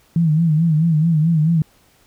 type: tone with vibrato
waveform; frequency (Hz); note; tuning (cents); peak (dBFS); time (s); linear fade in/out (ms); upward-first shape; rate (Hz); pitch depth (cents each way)
sine; 160.2; E3; -49; -12; 0.16-1.62; 2; sine; 4.6; 100
effects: pink hiss -55 dBFS RMS until 2.06 s